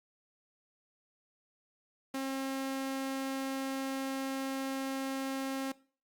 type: tone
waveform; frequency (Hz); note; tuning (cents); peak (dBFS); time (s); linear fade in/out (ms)
sawtooth; 268.5; C4; +45; -30; 2.14-5.72; 5
effects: noise-tail reverb RT60 0.4 s tail -20 dB re dry + Opus 48 kbps